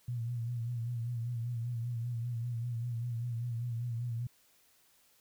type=tone with vibrato; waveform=sine; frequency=118.5 Hz; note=A#2; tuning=29 cents sharp; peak=-33 dBFS; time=0.08-4.27 s; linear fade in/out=5 ms; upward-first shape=sine; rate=5.1 Hz; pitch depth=59 cents each way; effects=white hiss -67 dBFS RMS until 5.2 s